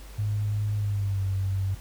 sine tone with pitch glide, 104.4 to 96.29 Hz, G#2 to G2, +10 to -30 cents, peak -24 dBFS, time 0.18-1.75 s, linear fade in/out 10 ms, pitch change -140 cents, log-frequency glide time 0.76-1.25 s, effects added 50 Hz sine -41 dBFS peak until 1.8 s + pink hiss -50 dBFS RMS until 1.8 s

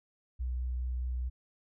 sine tone with vibrato, 62.2 Hz, B1, 13 cents sharp, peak -31 dBFS, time 0.39-1.3 s, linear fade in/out 20 ms, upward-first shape triangle, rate 4.8 Hz, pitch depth 11 cents each way, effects none

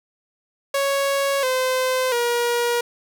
sawtooth tone with pitch steps, 554.4 / 514.3 / 477.1 Hz, C#5 / C5 / A#4, 0 / -30 / +40 cents, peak -15 dBFS, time 0.74-2.81 s, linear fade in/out 5 ms, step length 690 ms, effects none

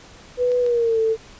sine tone with pitch glide, 493.9 to 445.1 Hz, B4 to A4, 0 to +20 cents, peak -16 dBFS, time 0.37-1.17 s, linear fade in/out 50 ms, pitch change -180 cents, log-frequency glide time 0.6-0.99 s
clicks, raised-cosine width 0.2 ms, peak -23 dBFS, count 2, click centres 0.518 / 0.664 s
effects pink hiss -45 dBFS RMS until 1.39 s + resampled to 16000 Hz

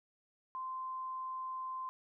sine tone, 1039 Hz, C6, 12 cents flat, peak -38 dBFS, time 0.55-1.89 s, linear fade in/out 0 ms, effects none

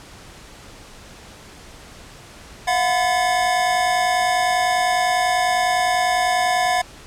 square tone cluster, 677 / 727 / 1012 / 1729 Hz, E5 / F#5 / B5 / A6, +46 / -31 / +42 / -31 cents, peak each -27 / -19 / -27 / -26 dBFS, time 2.67-6.82 s, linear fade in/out 10 ms, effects pink hiss -42 dBFS RMS until 7.06 s + low-pass 9000 Hz 12 dB/octave

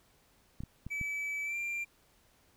clicks, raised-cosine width 5 ms, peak -28 dBFS, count 4, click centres 0.605 / 0.636 / 0.866 / 1.013 s
triangle tone with pitch glide, 2299 to 2376 Hz, D7 to D7, -37 to +20 cents, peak -32 dBFS, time 0.9-1.85 s, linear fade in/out 20 ms, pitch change +57 cents, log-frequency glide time 1.44-1.57 s
effects pink hiss -67 dBFS RMS until 2.56 s

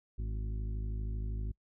harmonic tone with a mistuned harmonic, 52.7 Hz, G#1, 26 cents sharp, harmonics 1 / 2 / 3 / 4 / 5 / 6 / 7, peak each -34 / -41 / -53 / -51 / -54 / -61 / -56 dBFS, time 0.18-1.52 s, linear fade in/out 10 ms, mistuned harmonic 5, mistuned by -32 cents, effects noise-tail reverb RT60 0.1 s tail -25 dB re dry

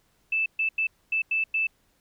sine tone bursts at uneven times, 2636 Hz, E7, 1 cent flat, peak -22 dBFS, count 6, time 0.32-0.46 / 0.59-0.69 / 0.78-0.87 / 1.12-1.22 / 1.31-1.44 / 1.54-1.67 s, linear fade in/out 5 ms, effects pink hiss -67 dBFS RMS until 2 s

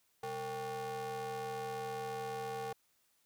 square ring-modulated tone, 164.81 Hz, E3, in tune, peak -36 dBFS, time 0.23-2.73 s, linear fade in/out 5 ms, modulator 622 Hz, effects white hiss -74 dBFS RMS until 3.25 s

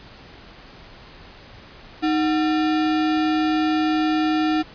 sine tone with sample-and-hold, 311.1 Hz, D#4, in tune, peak -17 dBFS, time 2.02-4.63 s, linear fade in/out 20 ms, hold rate 1050 Hz, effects pink hiss -44 dBFS RMS until 4.74 s + resampled to 11025 Hz

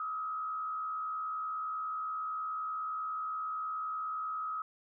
sine tone with frequency modulation, 1272 Hz, D#6, 38 cents sharp, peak -34 dBFS, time 0-4.62 s, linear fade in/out 2 ms, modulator 69.6 Hz, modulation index 0.59, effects none

